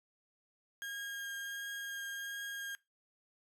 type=tone with vibrato; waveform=35% pulse; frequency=1622 Hz; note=G#6; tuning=41 cents flat; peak=-38 dBFS; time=0.82-2.75 s; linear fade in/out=0 ms; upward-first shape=triangle; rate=1.4 Hz; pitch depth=10 cents each way; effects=noise-tail reverb RT60 0.2 s tail -19 dB re dry